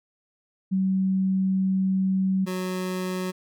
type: tone pair in turn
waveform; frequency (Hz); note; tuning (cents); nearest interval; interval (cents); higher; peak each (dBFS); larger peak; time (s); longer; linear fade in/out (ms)
sine / 25% pulse; 190 / 184.27; F#3 / F#3; +46 / -7; minor second; 53; first; -20 / -23; first; 0.71-2.46 / 2.46-3.32; first; 20
effects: none